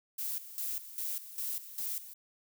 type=noise with tremolo; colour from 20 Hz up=violet; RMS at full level=-36 dBFS; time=0.18-2.14 s; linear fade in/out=10 ms; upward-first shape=square; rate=2.5 Hz; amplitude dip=75%; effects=none